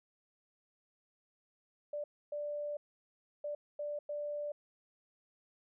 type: tone bursts at uneven times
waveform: sine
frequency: 588 Hz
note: D5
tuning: 2 cents sharp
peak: -36 dBFS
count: 5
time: 1.93-2.04 / 2.32-2.77 / 3.44-3.55 / 3.79-3.99 / 4.09-4.52 s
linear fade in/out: 5 ms
effects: none